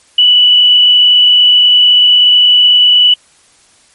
sine tone with frequency modulation, 2960 Hz, F#7, in tune, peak -3 dBFS, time 0.18-3.14 s, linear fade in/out 5 ms, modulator 36.2 Hz, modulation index 0.98, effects white hiss -47 dBFS RMS until 3.94 s + MP3 48 kbps

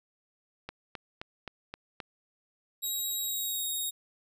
click train, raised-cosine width 0.3 ms, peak -22 dBFS, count 6, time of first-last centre 0.69-2.002 s, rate 3.81 Hz
5% pulse tone with pitch glide, 3827 to 3753 Hz, A#7 to A#7, +45 to +11 cents, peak -24 dBFS, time 2.82-3.91 s, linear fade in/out 20 ms, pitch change -34 cents, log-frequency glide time 3.24-3.66 s
effects none

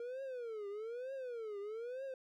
triangle tone with vibrato, 466.2 Hz, A#4, in tune, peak -39 dBFS, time 0-2.14 s, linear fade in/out 2 ms, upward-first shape triangle, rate 1.1 Hz, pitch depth 280 cents each way, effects none

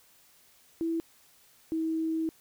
sine tone pair in turn, 329.6 / 321.9 Hz, E4 / E4, 0 / -41 cents, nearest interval unison, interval 41 cents, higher first, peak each -27 dBFS, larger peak neither, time 0.81-1 / 1.72-2.29 s, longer second, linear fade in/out 0 ms, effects white hiss -61 dBFS RMS until 2.4 s

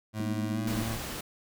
25% pulse tone with pitch glide, 108.1 to 112.37 Hz, A2 to A2, -30 to +37 cents, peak -28 dBFS, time 0.13-0.99 s, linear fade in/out 50 ms, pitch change +67 cents, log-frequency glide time 0.53-0.59 s
sine chord, Ab suspended second, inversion none, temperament equal, 207.7 / 233.1 / 311.1 Hz, Ab3 / Bb3 / Eb4, 0 / 0 / 0 cents, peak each -36 dBFS, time 0.2-0.82 s, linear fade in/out 0 ms
pink noise, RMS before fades -37 dBFS, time 0.67-1.21 s, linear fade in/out 5 ms
effects none

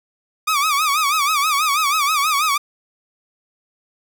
sawtooth tone with vibrato, 1195 Hz, D6, 30 cents sharp, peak -12 dBFS, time 0.47-2.58 s, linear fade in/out 10 ms, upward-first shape sine, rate 6.2 Hz, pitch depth 130 cents each way, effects none

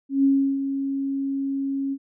sine tone with ADSR envelope, 273.9 Hz, C#4, 21 cents flat, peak -14 dBFS, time 0.09-1.98 s, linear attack 150 ms, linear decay 340 ms, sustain -9 dB, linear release 56 ms, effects none

